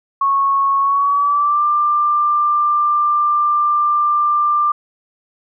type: tone with pitch glide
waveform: sine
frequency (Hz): 1102 to 1187.9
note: C#6 to D6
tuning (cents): -11 to +19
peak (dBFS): -12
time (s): 0.21-4.72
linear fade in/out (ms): 5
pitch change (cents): +130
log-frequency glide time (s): 0.8-1.64
effects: none